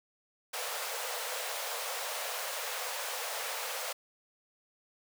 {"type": "high-pass noise", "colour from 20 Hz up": "pink", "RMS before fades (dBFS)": -37, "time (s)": [0.53, 3.93], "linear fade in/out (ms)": 10, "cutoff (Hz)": 460, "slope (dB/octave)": 96, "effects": []}